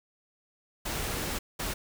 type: noise bursts at uneven times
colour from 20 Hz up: pink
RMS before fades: -33 dBFS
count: 2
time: 0.85-1.39 / 1.59-1.74 s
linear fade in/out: 10 ms
effects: none